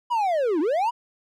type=linear two-way sweep; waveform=triangle; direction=down then up; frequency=995 to 284.8 to 995 Hz; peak=-18 dBFS; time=0.1-0.91 s; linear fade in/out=20 ms; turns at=0.6 s; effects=none